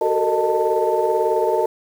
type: tone cluster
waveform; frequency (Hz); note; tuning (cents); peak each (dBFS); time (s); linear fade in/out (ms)
sine; 376.6 / 441.6 / 459.9 / 615 / 888; F#4 / A4 / A#4 / D#5 / A5; +31 / +6 / -23 / -20 / +16; -22; 0.01-1.66; 5
effects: tanh soft clip ceiling -6 dBFS + 7-bit